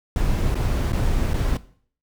brown noise with dropouts, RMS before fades -21 dBFS, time 0.16-1.57 s, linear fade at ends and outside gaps 1 ms, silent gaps 0.544-0.554 / 0.921-0.931 / 1.334-1.341 s, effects noise-tail reverb RT60 0.5 s tail -17 dB re dry

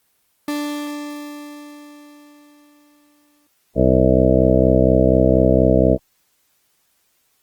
40% pulse tone with exponential decay, 293.7 Hz, D4, in tune, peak -19 dBFS, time 0.48-3.47 s, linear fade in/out 2 ms, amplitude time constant 650 ms
harmonic tone, 64.2 Hz, C2, 32 cents flat, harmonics 1 / 2 / 3 / 4 / 5 / 7 / 8 / 9 / 10, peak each -20 / -20 / -20 / -20 / -20 / -20 / -20 / -20 / -20 dBFS, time 3.75-5.98 s, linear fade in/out 50 ms
effects white hiss -64 dBFS RMS until 7.42 s + Opus 24 kbps

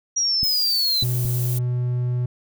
sine linear sweep, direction down, 5750 to 3951 Hz, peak -18 dBFS, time 0.16-1.04 s, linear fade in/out 10 ms
violet noise, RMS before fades -30 dBFS, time 0.43-1.59 s, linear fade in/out 10 ms
clicks, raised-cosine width 5 ms, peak -17 dBFS, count 3, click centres 0.431 / 1.027 / 1.252 s
triangle tone, 123.47 Hz, B2, in tune, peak -18 dBFS, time 1.02-2.26 s, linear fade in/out 5 ms
effects none

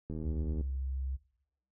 click train, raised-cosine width 3 ms, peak -27 dBFS, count 41, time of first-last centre 0.1-0.61 s, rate 78.4 Hz
sine tone with pitch glide, 69.3 to 66.32 Hz, C#2 to C2, 0 to +24 cents, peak -33 dBFS, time 0.23-1.17 s, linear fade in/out 20 ms, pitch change -76 cents, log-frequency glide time 0.38-0.75 s
effects noise-tail reverb RT60 0.7 s tail -18 dB re dry

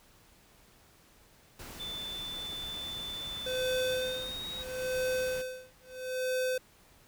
pink noise, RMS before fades -46 dBFS, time 1.59-5.42 s, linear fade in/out 5 ms
sine tone with pitch glide, 3520 to 3794 Hz, A7 to A#7, 0 to +30 cents, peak -37 dBFS, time 1.79-4.64 s, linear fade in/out 20 ms, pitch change +130 cents, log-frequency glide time 3.85-4.47 s
square tone with tremolo, 511 Hz, C5, 41 cents flat, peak -29 dBFS, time 3.46-6.58 s, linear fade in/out 5 ms, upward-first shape sine, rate 0.76 Hz, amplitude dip 100%
effects pink hiss -61 dBFS RMS until 7.07 s

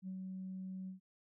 sine tone with ADSR envelope, 187.8 Hz, F#3, 26 cents sharp, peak -39 dBFS, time 0.02-1 s, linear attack 57 ms, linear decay 82 ms, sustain -2 dB, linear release 120 ms, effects tanh soft clip ceiling -36 dBFS

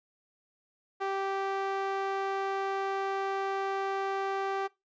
sawtooth tone with band-pass filter, 390 Hz, G4, 9 cents flat, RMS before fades -32 dBFS, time 1-4.68 s, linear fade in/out 20 ms, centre 910 Hz, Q 0.99, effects noise-tail reverb RT60 0.2 s tail -20 dB re dry + resampled to 16000 Hz

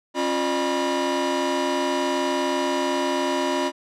45% pulse tone cluster, 272.1 / 351.6 / 604 / 972 Hz, C#4 / F4 / D5 / B5, -32 / +12 / +48 / -28 cents, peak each -27 dBFS, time 0.14-3.72 s, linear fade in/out 50 ms, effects low-pass 7000 Hz 12 dB/octave

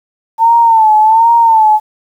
sine tone with vibrato, 894 Hz, A5, 27 cents sharp, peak -4 dBFS, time 0.38-1.8 s, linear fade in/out 50 ms, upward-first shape sine, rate 1.3 Hz, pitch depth 77 cents each way, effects 7-bit

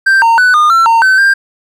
triangle tone with pitch steps, 1570 / 918 / 1492 / 1218 / 1349 / 915 / 1529 / 1591 Hz, G6 / A#5 / F#6 / D#6 / E6 / A#5 / G6 / G6, +2 / -27 / +14 / -37 / +40 / -32 / -44 / +25 cents, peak -3 dBFS, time 0.06-1.34 s, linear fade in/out 10 ms, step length 160 ms, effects none

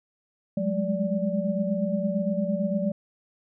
sine tone cluster, 182.4 / 200.6 / 209.3 / 582 Hz, F#3 / G3 / G#3 / D5, -24 / +40 / +14 / -16 cents, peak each -29 dBFS, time 0.57-2.92 s, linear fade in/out 5 ms, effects none

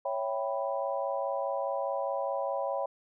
sine chord, C# half-diminished seventh, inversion none, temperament equal, 554.4 / 659.3 / 784 / 987.8 Hz, C#5 / E5 / G5 / B5, 0 / 0 / 0 / 0 cents, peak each -32 / -36 / -36 / -37 dBFS, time 0.05-2.86 s, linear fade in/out 5 ms, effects none

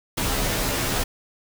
pink noise with comb filter, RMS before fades -24 dBFS, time 0.17-1.04 s, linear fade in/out 10 ms, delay 13 ms, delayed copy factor -0.95, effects none

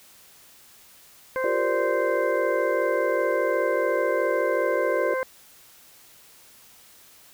harmonic tone, 520 Hz, C5, 11 cents flat, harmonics 1 / 2 / 3 / 4, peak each -25 / -31 / -32 / -36 dBFS, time 1.36-5.23 s, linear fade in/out 0 ms
sine chord, G minor seventh, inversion third, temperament equal with one note detuned, 349.2 / 392 / 466.2 / 585 Hz, F4 / G4 / Bb4 / D5, 0 / 0 / 0 / -7 cents, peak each -30 / -30 / -30 / -27 dBFS, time 1.44-5.14 s, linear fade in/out 2 ms
effects white hiss -52 dBFS RMS until 7.33 s

